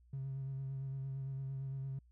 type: tone with vibrato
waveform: triangle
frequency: 135 Hz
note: C#3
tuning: 45 cents flat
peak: -35 dBFS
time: 0.13-1.99 s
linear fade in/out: 5 ms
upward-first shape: sine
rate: 8.8 Hz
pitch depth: 25 cents each way
effects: tanh soft clip ceiling -35 dBFS + added 60 Hz sine -62 dBFS peak until 2.11 s